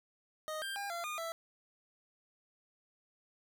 25% pulse tone with pitch steps, 621 / 1586 / 804 / 685 / 1219 / 662 Hz, D#5 / G6 / G5 / F5 / D#6 / E5, -3 / +20 / +44 / -34 / -36 / +7 cents, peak -34 dBFS, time 0.48-1.32 s, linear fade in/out 0 ms, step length 140 ms, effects none

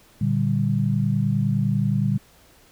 sine chord, G minor, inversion first, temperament equal, 116.54 / 146.83 / 196 Hz, Bb2 / D3 / G3, 0 / 0 / 0 cents, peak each -23 dBFS, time 0.21-2.18 s, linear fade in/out 5 ms, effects pink hiss -54 dBFS RMS until 2.71 s

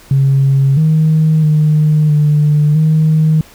sine tone with pitch steps, 136.6 / 157 / 152.8 / 149.3 / 156.6 Hz, C#3 / D#3 / D#3 / D3 / D#3, -25 / +16 / -31 / +29 / +11 cents, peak -6 dBFS, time 0.11-3.41 s, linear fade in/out 2 ms, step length 660 ms, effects tanh soft clip ceiling -3 dBFS + pink hiss -41 dBFS RMS until 3.54 s

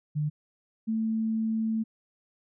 sine tone pair in turn, 150 / 221.9 Hz, D3 / A3, +37 / +15 cents, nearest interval perfect fifth, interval 678 cents, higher second, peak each -25 dBFS, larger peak neither, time 0.15-0.3 / 0.87-1.84 s, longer second, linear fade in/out 20 ms, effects none

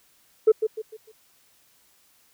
sine tone with echo, 436.9 Hz, A4, 12 cents flat, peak -10 dBFS, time 0.47-0.52 s, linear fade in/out 10 ms, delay 150 ms, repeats 4, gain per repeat -9 dB, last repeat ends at 1.12 s, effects tanh soft clip ceiling -9 dBFS + white hiss -61 dBFS RMS until 2.33 s

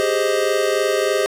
square chord, Ab major seventh, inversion third, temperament equal, 392 / 415.3 / 523.3 / 622.3 Hz, G4 / Ab4 / C5 / Eb5, 0 / 0 / 0 / 0 cents, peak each -23 dBFS, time 0-1.26 s, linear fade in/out 0 ms, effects low-pass 11000 Hz 12 dB/octave + 7-bit

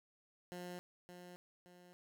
15% pulse tone with echo, 178 Hz, F3, 33 cents sharp, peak -39 dBFS, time 0.52-0.79 s, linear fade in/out 0 ms, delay 570 ms, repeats 2, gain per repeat -7 dB, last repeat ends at 1.93 s, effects none

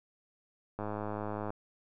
click train, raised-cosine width 1 ms, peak -23 dBFS, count 76, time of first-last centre 0.79-1.504 s, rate 105 Hz, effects none

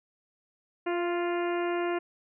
harmonic tone with a mistuned harmonic, 349.2 Hz, F4, in tune, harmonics 1 / 2 / 3 / 4 / 5 / 6 / 7 / 8, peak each -28 / -34 / -38 / -40 / -42 / -44 / -45 / -46 dBFS, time 0.86-1.99 s, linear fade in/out 10 ms, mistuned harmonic 2, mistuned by -21 cents, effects none

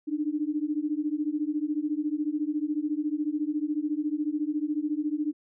sine beating tone pair, 293.7 / 307.7 Hz, D4 / D#4, 0 / -19 cents, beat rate 14 Hz, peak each -29 dBFS, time 0.07-5.33 s, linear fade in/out 20 ms, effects none

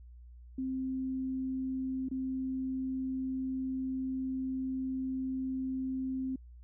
sine tone with dropouts, 261.6 Hz, C4, in tune, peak -32 dBFS, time 0.58-6.36 s, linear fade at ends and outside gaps 5 ms, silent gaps 2.087-2.112 s, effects added 60 Hz sine -49 dBFS peak until 6.63 s

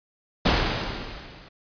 pink noise with level ramp, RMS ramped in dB -18 to -48 dBFS, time 0.45-1.49 s, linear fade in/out 10 ms, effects resampled to 11025 Hz

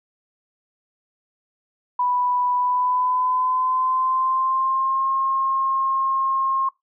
sine tone with pitch glide, 987.8 to 1071 Hz, B5 to C6, 0 to +40 cents, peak -18 dBFS, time 1.99-6.69 s, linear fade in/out 5 ms, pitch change +140 cents, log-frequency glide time 2.56-5.09 s, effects noise-tail reverb RT60 0.2 s tail -23 dB re dry

